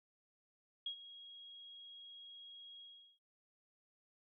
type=tone with ADSR envelope; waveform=sine; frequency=3292 Hz; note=G#7; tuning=16 cents flat; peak=-37 dBFS; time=0.86-3.19 s; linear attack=4 ms; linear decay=87 ms; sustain=-15 dB; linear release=380 ms; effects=none